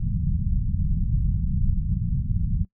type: low-pass noise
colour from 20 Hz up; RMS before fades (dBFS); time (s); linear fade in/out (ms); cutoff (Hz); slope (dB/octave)
pink; -23; 0-2.65; 10; 190; 48
effects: noise-tail reverb RT60 0.1 s tail -20 dB re dry